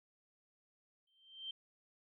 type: tone with exponential growth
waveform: sine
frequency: 3136 Hz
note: G7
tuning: in tune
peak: -39 dBFS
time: 1.07-1.51 s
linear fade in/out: 5 ms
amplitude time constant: 94 ms
effects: none